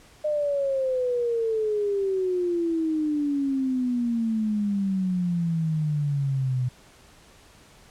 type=exponential sweep; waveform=sine; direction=down; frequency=610 to 124.1 Hz; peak=-22 dBFS; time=0.24-6.69 s; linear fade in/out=10 ms; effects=pink hiss -53 dBFS RMS until 7.9 s + low-pass 10000 Hz 12 dB/octave